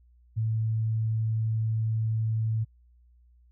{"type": "tone", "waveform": "sine", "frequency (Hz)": 111, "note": "A2", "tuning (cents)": 16, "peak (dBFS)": -24, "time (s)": [0.36, 2.65], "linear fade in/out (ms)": 20, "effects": ["added 60 Hz sine -56 dBFS peak until 3.51 s"]}